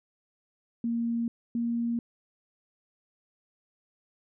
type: tone pair in turn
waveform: sine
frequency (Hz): 233.1 / 234.6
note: A#3 / A#3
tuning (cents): 0 / +11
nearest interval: unison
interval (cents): 11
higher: second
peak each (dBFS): -26 / -26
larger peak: neither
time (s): 0.84-1.28 / 1.55-1.99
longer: neither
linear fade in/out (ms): 2
effects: none